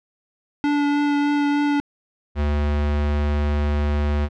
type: tone with vibrato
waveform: square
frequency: 289.6 Hz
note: D4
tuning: 24 cents flat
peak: -18 dBFS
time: 0.64-1.8 s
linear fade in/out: 0 ms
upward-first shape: triangle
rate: 3.3 Hz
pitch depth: 13 cents each way
type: tone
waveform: square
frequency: 73.42 Hz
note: D2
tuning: in tune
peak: -19 dBFS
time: 2.35-4.29 s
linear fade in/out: 50 ms
effects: low-pass 3000 Hz 12 dB/octave